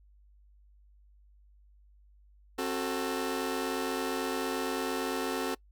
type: chord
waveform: sawtooth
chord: F# diminished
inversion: second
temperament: just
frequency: 266.4 / 370 / 444 Hz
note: C4 / F#4 / A4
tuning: +31 / 0 / +16 cents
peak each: -31 dBFS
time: 2.58-5.55 s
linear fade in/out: 10 ms
effects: noise-tail reverb RT60 0.1 s tail -23 dB re dry + added 50 Hz sine -57 dBFS peak until 5.71 s